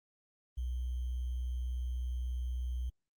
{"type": "tone with sample-and-hold", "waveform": "sine", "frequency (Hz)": 61.74, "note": "B1", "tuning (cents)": 0, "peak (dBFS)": -33, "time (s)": [0.57, 2.9], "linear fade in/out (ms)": 10, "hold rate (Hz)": 3150, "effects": ["Opus 32 kbps"]}